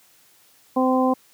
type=harmonic tone; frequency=258.1 Hz; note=C4; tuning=23 cents flat; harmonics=1 / 2 / 3 / 4; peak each=-19 / -22 / -24 / -25 dBFS; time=0.76-1.14 s; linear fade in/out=10 ms; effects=white hiss -56 dBFS RMS until 1.33 s + high-pass 80 Hz 12 dB/octave